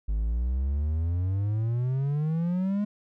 triangle exponential sweep, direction up, 50.5 to 210 Hz, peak -22 dBFS, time 0.08-2.85 s, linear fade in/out 10 ms, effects none

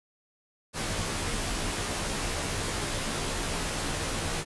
pink noise with comb filter, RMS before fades -31 dBFS, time 0.73-4.45 s, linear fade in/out 50 ms, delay 16 ms, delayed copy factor -0.95, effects resampled to 24000 Hz

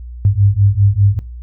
sine beating tone pair, 98 / 103 Hz, G2 / G#2, 0 / -14 cents, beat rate 5 Hz, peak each -12 dBFS, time 0.25-1.19 s, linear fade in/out 0 ms, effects noise-tail reverb RT60 0.3 s tail -19 dB re dry + added 60 Hz sine -27 dBFS peak until 1.42 s

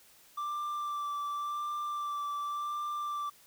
triangle tone with vibrato, 1174.7 Hz, D6, in tune, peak -31 dBFS, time 0.37-3.3 s, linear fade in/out 10 ms, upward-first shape sine, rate 0.9 Hz, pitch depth 16 cents each way, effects white hiss -60 dBFS RMS until 3.46 s

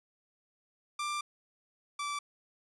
sawtooth tone pair in turn, 1184 / 1162.3 Hz, D6 / D6, +14 / -18 cents, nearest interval unison, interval 32 cents, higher first, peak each -29 / -30 dBFS, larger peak first, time 0.99-1.21 / 1.99-2.19 s, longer first, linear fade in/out 5 ms, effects resampled to 24000 Hz

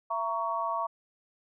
sine chord, A# diminished, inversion second, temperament just, 671.3 / 932.3 / 1118.8 Hz, E5 / A#5 / C#6, +31 / 0 / +16 cents, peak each -34 / -33 / -31 dBFS, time 0.1-0.87 s, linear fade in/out 10 ms, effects none

